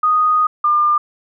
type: tone pair in turn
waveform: sine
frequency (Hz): 1241 / 1200.1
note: D#6 / D6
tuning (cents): -5 / +37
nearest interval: minor second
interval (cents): 58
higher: first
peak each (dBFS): -11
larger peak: neither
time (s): 0.03-0.47 / 0.64-0.98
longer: first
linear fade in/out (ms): 5
effects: none